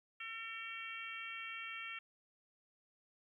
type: harmonic tone with a mistuned harmonic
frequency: 454.2 Hz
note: A#4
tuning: 45 cents flat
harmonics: 3 / 4 / 5 / 6 / 7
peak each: -50 / -51 / -48 / -48 / -53 dBFS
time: 0.2-1.99 s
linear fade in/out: 5 ms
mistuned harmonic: 3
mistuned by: -15 cents
effects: 13-bit